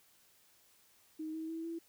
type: tone with pitch steps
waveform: sine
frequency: 313.5 / 319.7 / 326.1 / 332.5 Hz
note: D#4 / D#4 / E4 / E4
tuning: +13 / +47 / -19 / +15 cents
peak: -38 dBFS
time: 1.19-1.79 s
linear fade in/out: 10 ms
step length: 150 ms
effects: white hiss -67 dBFS RMS until 1.88 s